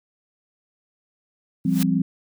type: noise with exponential growth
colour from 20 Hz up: white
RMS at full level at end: -26 dBFS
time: 1.64-1.83 s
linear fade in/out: 2 ms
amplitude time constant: 41 ms
type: chord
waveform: sine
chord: F suspended second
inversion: none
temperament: equal with one note detuned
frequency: 170.92 / 196 / 261.6 Hz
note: F3 / G3 / C4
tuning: -37 / 0 / 0 cents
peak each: -22 dBFS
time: 1.65-2.02 s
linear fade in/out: 5 ms
effects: none